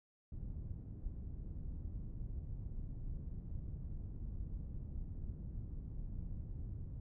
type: low-pass noise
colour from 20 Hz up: pink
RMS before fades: -44 dBFS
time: 0.32-7 s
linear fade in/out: 2 ms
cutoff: 130 Hz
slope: 12 dB/octave
effects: none